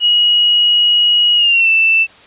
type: tone with pitch glide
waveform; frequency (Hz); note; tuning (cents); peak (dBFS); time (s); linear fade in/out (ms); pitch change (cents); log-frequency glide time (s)
sine; 2900 to 2659; F#7 to E7; -35 to +14; -8; 0-2.07; 50; -151; 1.36-1.69
effects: white hiss -42 dBFS RMS until 2.26 s + resampled to 8000 Hz